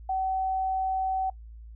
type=tone; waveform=sine; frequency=760 Hz; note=F#5; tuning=46 cents sharp; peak=-25 dBFS; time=0.09-1.3 s; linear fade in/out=5 ms; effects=noise-tail reverb RT60 0.1 s tail -22 dB re dry + added 56 Hz sine -42 dBFS peak until 1.75 s